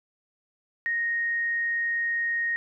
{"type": "tone", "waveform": "sine", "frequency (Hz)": 1864.7, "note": "A#6", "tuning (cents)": 0, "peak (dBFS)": -24, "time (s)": [0.86, 2.56], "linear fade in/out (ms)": 0, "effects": []}